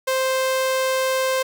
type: tone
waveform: sawtooth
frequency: 523.3 Hz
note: C5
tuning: in tune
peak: -15 dBFS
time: 0.07-1.43 s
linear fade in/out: 10 ms
effects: none